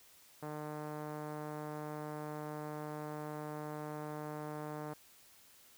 5% pulse tone with low-pass filter, 151.1 Hz, D3, 50 cents sharp, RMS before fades -43 dBFS, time 0.42-4.94 s, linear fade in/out 10 ms, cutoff 890 Hz, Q 0.58, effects white hiss -62 dBFS RMS until 5.77 s

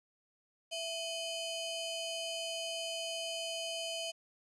sawtooth ring-modulated tone, 1853 Hz, A#6, 11 cents flat, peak -30 dBFS, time 0.71-4.12 s, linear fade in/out 20 ms, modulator 1190 Hz, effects resampled to 22050 Hz + 11-bit

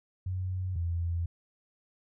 sine tone pair in turn, 92.5 / 85.1 Hz, F#2 / F2, 0 / -44 cents, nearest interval minor second, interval 144 cents, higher first, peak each -30 / -28 dBFS, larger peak second, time 0.26-0.76 / 0.76-1.26 s, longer neither, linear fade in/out 5 ms, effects none

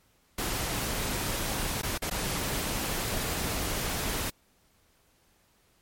pink noise with dropouts, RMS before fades -31 dBFS, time 0.38-4.3 s, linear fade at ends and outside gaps 5 ms, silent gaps 1.816-1.831 / 1.978-2.02 / 2.099-2.11 s, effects pink hiss -66 dBFS RMS until 5.81 s + MP3 64 kbps

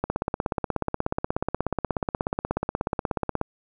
click train, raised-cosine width 1 ms, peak -10 dBFS, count 57, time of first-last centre 0.04-3.413 s, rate 16.6 Hz, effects none

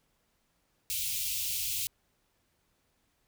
white band-stop noise, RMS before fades -33 dBFS, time 0.9-1.87 s, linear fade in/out 0 ms, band 120 to 2400 Hz, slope 48 dB/octave, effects pink hiss -74 dBFS RMS until 3.27 s

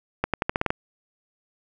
accelerating click train, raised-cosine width 0.5 ms, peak -7 dBFS, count 8, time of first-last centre 0.24-0.705 s, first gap 97 ms, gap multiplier 0.87, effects none

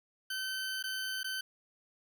20% pulse tone with dropouts, 1533 Hz, G6, 39 cents flat, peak -30 dBFS, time 0.3-1.41 s, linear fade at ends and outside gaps 5 ms, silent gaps 0.827-0.838 / 1.232-1.243 s, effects none

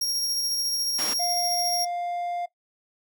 sawtooth tone with tremolo, 5588 Hz, F8, in tune, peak -21 dBFS, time 0.01-1.85 s, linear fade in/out 5 ms, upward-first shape sine, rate 14 Hz, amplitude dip 25%
pink noise, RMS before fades -31 dBFS, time 0.98-1.14 s, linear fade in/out 10 ms
triangle tone, 701 Hz, F5, 6 cents sharp, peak -25 dBFS, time 1.19-2.46 s, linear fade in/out 10 ms
effects noise-tail reverb RT60 0.1 s tail -17 dB re dry + high-pass 300 Hz 12 dB/octave

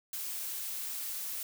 blue noise, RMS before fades -38 dBFS, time 0.13-1.43 s, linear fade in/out 2 ms, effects none

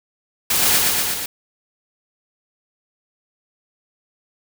white noise with echo, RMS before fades -18 dBFS, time 0.5-0.78 s, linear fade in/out 5 ms, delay 120 ms, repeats 4, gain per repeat -2 dB, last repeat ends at 1.26 s, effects none

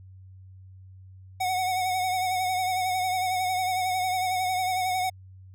square tone with vibrato, 740 Hz, F#5, in tune, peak -25 dBFS, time 1.4-5.1 s, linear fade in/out 10 ms, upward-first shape sine, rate 11 Hz, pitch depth 37 cents each way, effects added 94 Hz sine -45 dBFS peak until 5.54 s

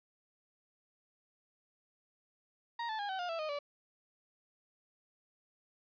35% pulse tone with pitch steps, 937 / 874.3 / 815.7 / 761.1 / 710.1 / 662.6 / 618.2 / 576.8 Hz, A#5 / A5 / G#5 / F#5 / F5 / E5 / D#5 / D5, +9 / -11 / -31 / +49 / +29 / +9 / -11 / -31 cents, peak -34 dBFS, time 2.79-3.59 s, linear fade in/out 5 ms, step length 100 ms, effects resampled to 11025 Hz

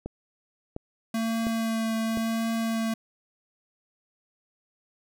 click train, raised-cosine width 2 ms, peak -20 dBFS, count 4, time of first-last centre 0.06-2.173 s, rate 1.42 Hz
square tone with vibrato, 225.3 Hz, A3, 41 cents sharp, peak -26 dBFS, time 1.14-2.94 s, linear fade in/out 5 ms, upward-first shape triangle, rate 0.91 Hz, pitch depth 15 cents each way
effects none

